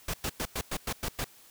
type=noise bursts; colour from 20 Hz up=pink; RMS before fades=-32 dBFS; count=8; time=0.08-1.244 s; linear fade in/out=5 ms; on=58 ms; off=100 ms; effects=white hiss -56 dBFS RMS until 1.5 s